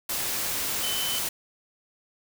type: tone in noise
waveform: sine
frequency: 3043 Hz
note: F#7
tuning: 48 cents sharp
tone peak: -30 dBFS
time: 0.83-1.19 s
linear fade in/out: 5 ms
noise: white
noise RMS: -29 dBFS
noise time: 0.09-1.29 s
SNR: -4 dB
effects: none